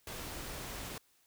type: noise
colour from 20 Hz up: pink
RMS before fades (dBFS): -43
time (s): 0.07-0.98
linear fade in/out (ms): 2
effects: white hiss -70 dBFS RMS until 1.26 s